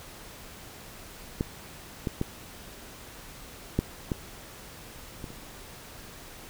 clicks, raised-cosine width 3 ms, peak -13 / -15 / -14 / -10 / -14 / -24 / -29 dBFS, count 7, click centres 1.409 / 2.072 / 2.214 / 3.79 / 4.118 / 5.242 / 5.304 s, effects pink hiss -46 dBFS RMS until 6.49 s

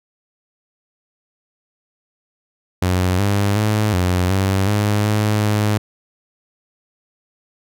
sawtooth tone with pitch steps, 91.5 / 100.9 / 106.7 / 90.4 / 96.6 / 104 / 105.9 / 105.2 Hz, F#2 / G#2 / G#2 / F#2 / G2 / G#2 / G#2 / G#2, -19 / -49 / +47 / -40 / -25 / +3 / +34 / +23 cents, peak -11 dBFS, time 2.82-5.78 s, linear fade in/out 5 ms, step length 370 ms, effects none

